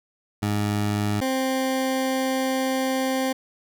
20% pulse tone pair in turn, 103.83 / 262.7 Hz, G#2 / C4, 0 / +7 cents, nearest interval octave + major third, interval 1607 cents, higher second, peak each -17 dBFS, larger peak neither, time 0.42-1.21 / 1.21-3.33 s, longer second, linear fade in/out 10 ms, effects none

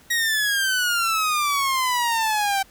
sawtooth exponential sweep, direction down, 1905 to 771 Hz, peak -16 dBFS, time 0.1-2.63 s, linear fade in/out 10 ms, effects pink hiss -52 dBFS RMS until 2.7 s

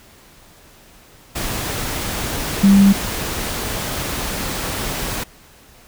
sine tone in noise, 197.6 Hz, G3, 14 cents sharp, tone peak -7 dBFS, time 2.63-2.93 s, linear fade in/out 10 ms, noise pink, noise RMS -24 dBFS, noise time 1.35-5.24 s, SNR +14 dB, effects pink hiss -47 dBFS RMS until 5.87 s

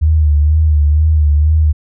sine tone with vibrato, 76 Hz, D#2, 40 cents flat, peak -7 dBFS, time 0.01-1.73 s, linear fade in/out 20 ms, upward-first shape sine, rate 2.1 Hz, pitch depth 61 cents each way, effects none

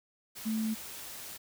sine tone in noise, 220.2 Hz, A3, 2 cents sharp, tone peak -29 dBFS, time 0.45-0.75 s, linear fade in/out 20 ms, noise white, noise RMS -44 dBFS, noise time 0.35-1.38 s, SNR +12 dB, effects none

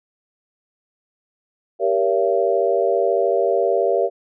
sine chord, G diminished seventh, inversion none, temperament just, 392 / 470.4 / 564.5 / 677.4 Hz, G4 / Bb4 / Db5 / Fb5, 0 / +16 / +31 / +47 cents, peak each -21 dBFS, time 1.79-4.1 s, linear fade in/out 50 ms, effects none

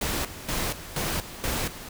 pink noise with tremolo, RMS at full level -28 dBFS, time 0.01-1.89 s, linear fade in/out 5 ms, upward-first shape square, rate 2.1 Hz, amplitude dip 75%, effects none

